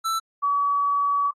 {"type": "tone pair in turn", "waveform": ["square", "sine"], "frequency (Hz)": [1328, 1138.2], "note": ["E6", "C#6"], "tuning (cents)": [12, 45], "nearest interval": "minor third", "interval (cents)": 267, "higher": "first", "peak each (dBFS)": [-23, -19], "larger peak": "second", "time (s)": [[0.04, 0.2], [0.42, 1.31]], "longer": "second", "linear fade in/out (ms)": 20, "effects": ["AAC 32 kbps"]}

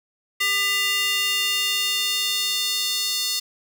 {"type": "tone with high-pass filter sweep", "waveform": "square", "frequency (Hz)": 399.8, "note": "G4", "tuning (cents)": 34, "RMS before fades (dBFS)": -23, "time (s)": [0.4, 3.4], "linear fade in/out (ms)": 10, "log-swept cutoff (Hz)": [2200, 4300], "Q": 2.2, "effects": []}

